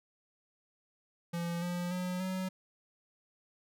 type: tone with pitch steps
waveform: square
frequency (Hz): 171 / 176.11 / 181.38 / 186.8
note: F3 / F3 / F#3 / F#3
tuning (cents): -36 / +15 / -34 / +17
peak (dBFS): -34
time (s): 1.33-2.49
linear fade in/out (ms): 10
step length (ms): 290
effects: none